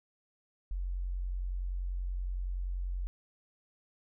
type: tone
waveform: sine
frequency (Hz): 45.27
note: F#1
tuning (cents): -37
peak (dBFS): -32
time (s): 0.71-3.07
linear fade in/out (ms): 0
effects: none